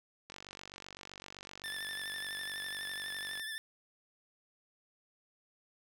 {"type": "click train", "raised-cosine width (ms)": 0.2, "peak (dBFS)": -29, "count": 149, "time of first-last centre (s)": [0.3, 3.396], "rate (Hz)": 47.8}
{"type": "tone with vibrato", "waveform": "25% pulse", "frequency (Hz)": 1760, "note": "A6", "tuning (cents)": 0, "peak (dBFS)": -35, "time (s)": [1.64, 3.58], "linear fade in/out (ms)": 0, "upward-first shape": "sine", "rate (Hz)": 12, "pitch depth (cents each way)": 39}
{"effects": []}